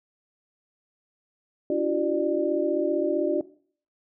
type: tone cluster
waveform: sine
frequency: 292.9 / 340.5 / 376 / 596 Hz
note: D4 / F4 / F#4 / D5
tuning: -5 / -44 / +28 / +25 cents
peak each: -28 / -27 / -28 / -27 dBFS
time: 1.7-3.41 s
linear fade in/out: 2 ms
effects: noise-tail reverb RT60 0.5 s tail -18 dB re dry